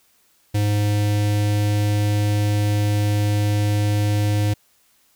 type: tone with notch filter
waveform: square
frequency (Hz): 103.83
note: G#2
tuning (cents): 0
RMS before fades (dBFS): -19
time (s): 0.54-4.54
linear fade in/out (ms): 10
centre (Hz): 1200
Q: 1.3
effects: white hiss -60 dBFS RMS until 5.15 s